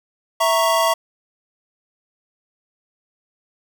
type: chord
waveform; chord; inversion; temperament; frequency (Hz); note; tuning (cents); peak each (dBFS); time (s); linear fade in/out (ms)
square; A# diminished; second; equal; 659.3 / 932.3 / 1108.7; E5 / A#5 / C#6; 0 / 0 / 0; -19 / -21 / -21; 0.4-0.94; 10
effects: none

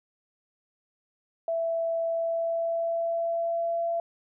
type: tone with pitch glide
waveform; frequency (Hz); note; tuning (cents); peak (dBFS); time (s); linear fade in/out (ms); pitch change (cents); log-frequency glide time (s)
sine; 663 to 676.1; E5 to E5; +10 to +44; -25; 1.48-4; 2; +34; 2.03-3.85
effects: none

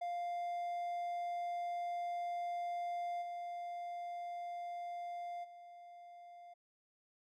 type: tone with level steps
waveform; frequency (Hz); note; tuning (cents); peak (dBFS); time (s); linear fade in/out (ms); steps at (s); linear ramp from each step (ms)
triangle; 699; F5; +1; -35 / -39 / -50; 0.01-6.54; 10; 3.21 / 5.43; 20
effects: none

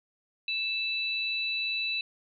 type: tone pair together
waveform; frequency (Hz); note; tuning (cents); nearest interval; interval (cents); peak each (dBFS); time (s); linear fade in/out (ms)
sine; 2637 / 3951; E7 / B7; 0 / 0; perfect fifth; 700; -30 / -32; 0.48-2.01; 2
effects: none

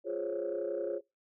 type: chord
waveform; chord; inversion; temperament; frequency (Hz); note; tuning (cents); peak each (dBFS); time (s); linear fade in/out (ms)
sine; Db major seventh; first; equal; 349.2 / 415.3 / 523.3 / 554.4; F4 / Ab4 / C5 / Db5; 0 / 0 / 0 / 0; -37 / -37 / -39 / -35; 0.04-1.01; 50
effects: noise-tail reverb RT60 0.2 s tail -20 dB re dry + tanh soft clip ceiling -25 dBFS

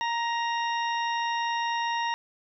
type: harmonic tone with a mistuned harmonic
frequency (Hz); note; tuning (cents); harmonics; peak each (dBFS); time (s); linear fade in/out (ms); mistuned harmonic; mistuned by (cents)
932.3; A#5; 0; 1 / 2 / 3 / 4 / 6; -27 / -33 / -37 / -39 / -43; 0.01-2.14; 0; 2; +18
effects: none

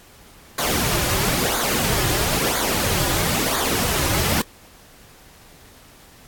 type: noise with flanger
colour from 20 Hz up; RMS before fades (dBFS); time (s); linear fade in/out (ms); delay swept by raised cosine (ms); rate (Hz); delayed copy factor
pink; -21; 0.58-4.42; 5; 0.36 to 4.56; 1; -0.7
effects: pink hiss -48 dBFS RMS until 6.27 s + AAC 64 kbps

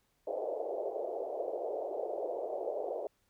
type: band-pass noise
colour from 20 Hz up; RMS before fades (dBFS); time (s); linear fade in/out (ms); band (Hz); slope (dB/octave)
white; -37; 0.27-3.07; 2; 390 to 680; 48
effects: pink hiss -75 dBFS RMS until 3.29 s

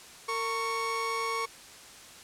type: tone pair together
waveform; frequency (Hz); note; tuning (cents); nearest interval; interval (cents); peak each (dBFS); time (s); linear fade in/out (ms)
30% pulse; 457.3 / 1108.7; A#4 / C#6; -33 / 0; octave + minor third; 1533; -32 / -28; 0.28-1.46; 10
effects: white hiss -49 dBFS RMS until 2.23 s + low-pass 9000 Hz 12 dB/octave

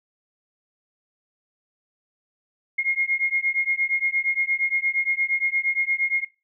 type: beating tone pair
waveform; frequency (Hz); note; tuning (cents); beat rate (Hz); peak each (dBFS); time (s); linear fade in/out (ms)
sine; 2140 / 2148.6; C7 / C7; +38 / +45; 8.6; -23 / -24; 2.78-6.25; 10
effects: noise-tail reverb RT60 0.3 s tail -20 dB re dry

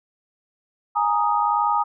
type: chord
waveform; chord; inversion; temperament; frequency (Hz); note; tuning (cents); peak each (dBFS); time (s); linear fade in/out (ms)
sine; Ab suspended second; none; equal; 830.6 / 932.3 / 1244.5; Ab5 / Bb5 / Eb6; 0 / 0 / 0; -22; 0.95-1.84; 20
effects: none

